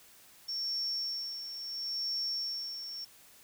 sine tone with tremolo, 5470 Hz, F8, 37 cents flat, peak -31 dBFS, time 0.48-3.05 s, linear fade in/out 10 ms, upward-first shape sine, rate 0.73 Hz, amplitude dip 60%, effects white hiss -58 dBFS RMS until 3.43 s

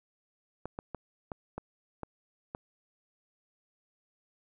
clicks, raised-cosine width 1 ms, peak -23 dBFS, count 7, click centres 0.656 / 0.789 / 0.947 / 1.318 / 1.58 / 2.033 / 2.549 s, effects none

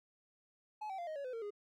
triangle tone with pitch steps, 853 / 768.8 / 692.9 / 624.4 / 562.8 / 507.2 / 457.1 / 412 Hz, G#5 / G5 / F5 / D#5 / C#5 / B4 / A#4 / G#4, +46 / -34 / -14 / +6 / +26 / +46 / -34 / -14 cents, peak -38 dBFS, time 0.81-1.506 s, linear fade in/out 10 ms, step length 87 ms, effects none

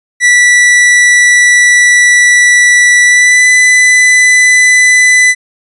45% pulse tone with pitch glide, 1959 to 1999 Hz, B6 to B6, -15 to +20 cents, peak -3 dBFS, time 0.2-5.35 s, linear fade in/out 50 ms, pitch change +35 cents, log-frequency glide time 3.03-3.48 s, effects resampled to 24000 Hz

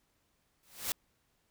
white noise with exponential growth, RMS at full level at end -30 dBFS, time 0.63-0.92 s, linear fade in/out 1 ms, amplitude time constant 61 ms, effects pink hiss -75 dBFS RMS until 1.5 s

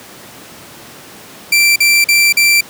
sawtooth tone bursts, 2349 Hz, D7, in tune, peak -4 dBFS, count 4, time 1.52-2.609 s, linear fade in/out 5 ms, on 240 ms, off 43 ms, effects pink hiss -35 dBFS RMS until 2.69 s + high-pass 150 Hz 12 dB/octave

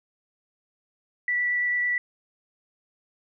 sine tone with vibrato, 1960 Hz, B6, 14 cents flat, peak -22 dBFS, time 1.28-1.98 s, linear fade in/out 2 ms, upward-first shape triangle, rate 9 Hz, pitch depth 8 cents each way, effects none

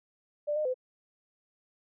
sine tone with pitch steps, 591 / 610 / 509 Hz, D5 / D#5 / C5, +11 / -34 / -48 cents, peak -27 dBFS, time 0.47-0.743 s, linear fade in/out 20 ms, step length 91 ms, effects none

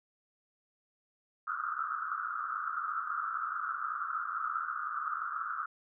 white band-pass noise, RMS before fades -36 dBFS, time 1.47-5.66 s, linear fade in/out 5 ms, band 1200 to 1400 Hz, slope 96 dB/octave, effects none

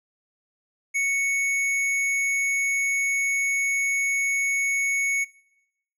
square tone, 2217 Hz, C#7, in tune, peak -22 dBFS, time 0.94-5.25 s, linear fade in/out 20 ms, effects noise-tail reverb RT60 0.9 s tail -23 dB re dry + low-pass 11000 Hz 12 dB/octave

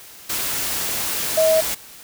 sine tone in noise, 638 Hz, D#5, 43 cents sharp, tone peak -13 dBFS, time 1.37-1.61 s, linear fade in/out 10 ms, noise white, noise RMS -24 dBFS, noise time 0.29-1.75 s, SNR +8 dB, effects white hiss -42 dBFS RMS until 2.03 s

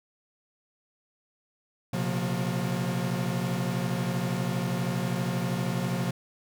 45% pulse tone cluster, 122.7 / 135.2 / 178.1 / 231.9 Hz, B2 / C#3 / F3 / A#3, -11 / -43 / +34 / -9 cents, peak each -33 / -33 / -30 / -36 dBFS, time 1.93-6.11 s, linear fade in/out 5 ms, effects none

